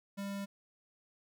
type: tone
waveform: square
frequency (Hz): 198.9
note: G3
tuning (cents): +25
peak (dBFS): -38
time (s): 0.17-0.46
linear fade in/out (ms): 20
effects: none